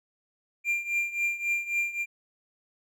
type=tone with tremolo; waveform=triangle; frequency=2385 Hz; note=D7; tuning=26 cents sharp; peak=-21 dBFS; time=0.64-2.06 s; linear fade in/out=50 ms; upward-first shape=triangle; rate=3.7 Hz; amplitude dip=85%; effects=none